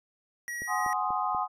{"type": "tone", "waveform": "square", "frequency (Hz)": 1911, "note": "A#6", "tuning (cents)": 43, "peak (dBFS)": -34, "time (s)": [0.48, 0.93], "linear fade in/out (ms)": 0}
{"type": "click train", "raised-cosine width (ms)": 2, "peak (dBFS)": -30, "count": 4, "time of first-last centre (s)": [0.62, 1.348], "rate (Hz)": 4.12}
{"type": "chord", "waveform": "sine", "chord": "Ab dominant seventh", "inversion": "third", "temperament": "equal", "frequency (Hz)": [740, 830.6, 1046.5, 1244.5], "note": ["Gb5", "Ab5", "C6", "Eb6"], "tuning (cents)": [0, 0, 0, 0], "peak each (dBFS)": -32, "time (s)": [0.67, 1.48], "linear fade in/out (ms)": 50}
{"effects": ["resampled to 32000 Hz"]}